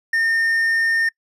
triangle tone, 1821 Hz, A#6, 41 cents flat, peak -14 dBFS, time 0.13-1.09 s, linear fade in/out 5 ms, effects noise-tail reverb RT60 0.1 s tail -26 dB re dry + resampled to 32000 Hz

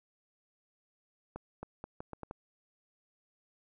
accelerating click train, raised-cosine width 1 ms, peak -27 dBFS, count 7, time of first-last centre 1.36-2.311 s, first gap 270 ms, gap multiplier 0.78, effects none

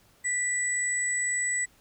sine tone pair together, 1969 / 7889 Hz, B6 / B8, -6 / -3 cents, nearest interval 2 octaves, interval 2403 cents, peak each -28 / -28 dBFS, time 0.24-1.66 s, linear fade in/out 20 ms, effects pink hiss -61 dBFS RMS until 1.8 s

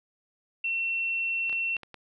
sine tone, 2710 Hz, E7, 47 cents sharp, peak -26 dBFS, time 0.64-1.77 s, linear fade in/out 5 ms
clicks, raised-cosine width 0.3 ms, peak -27 dBFS, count 5, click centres 1.496 / 1.528 / 1.767 / 1.833 / 1.943 s
effects none

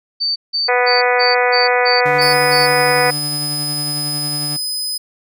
sine tone bursts, 4577 Hz, D8, 45 cents flat, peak -15 dBFS, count 8, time 0.2-2.67 s, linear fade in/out 20 ms, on 160 ms, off 170 ms
harmonic tone, 246.9 Hz, B3, in tune, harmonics 2 / 3 / 4 / 5 / 6 / 7 / 8 / 9 / 10, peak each -16 / -18 / -22 / -24 / -22 / -24 / -20 / -25 / -26 dBFS, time 0.68-3.11 s, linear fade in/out 10 ms
30% pulse tone with tremolo, 147.3 Hz, D3, 6 cents sharp, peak -21 dBFS, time 2.05-4.57 s, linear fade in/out 10 ms, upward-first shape sine, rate 11 Hz, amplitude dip 25%
sawtooth tone, 5020 Hz, D#8, 15 cents sharp, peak -17 dBFS, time 2.21-4.98 s, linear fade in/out 10 ms
effects none

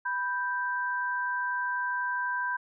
sine tone pair together, 987.8 / 1568 Hz, B5 / G6, 0 / 0 cents, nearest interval minor sixth, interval 800 cents, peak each -31 / -30 dBFS, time 0.05-2.57 s, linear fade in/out 10 ms, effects none

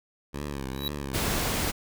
10% pulse tone with vibrato, 69.3 Hz, C#2, in tune, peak -24 dBFS, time 0.33-1.4 s, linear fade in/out 20 ms, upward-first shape triangle, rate 2.1 Hz, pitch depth 120 cents each way
square tone with exponential growth, 3900 Hz, B7, 23 cents flat, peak -26 dBFS, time 0.7-0.88 s, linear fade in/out 1 ms, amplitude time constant 38 ms
pink noise, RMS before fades -28 dBFS, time 1.13-1.72 s, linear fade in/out 20 ms
effects none

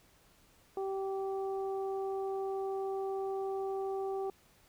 harmonic tone, 387.6 Hz, G4, 20 cents flat, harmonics 1 / 2 / 3, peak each -34 / -40 / -50 dBFS, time 0.77-4.3 s, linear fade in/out 2 ms, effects pink hiss -65 dBFS RMS until 4.68 s

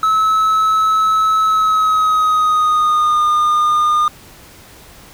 triangle tone with pitch glide, 1296 to 1216.2 Hz, E6 to D#6, -30 to -40 cents, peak -9 dBFS, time 0.03-4.08 s, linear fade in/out 2 ms, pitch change -110 cents, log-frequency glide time 1.43-3.24 s, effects pink hiss -41 dBFS RMS until 5.13 s

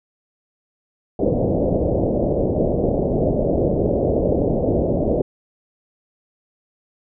white low-pass noise, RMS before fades -19 dBFS, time 1.19-5.22 s, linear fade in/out 5 ms, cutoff 620 Hz, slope 48 dB/octave, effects none

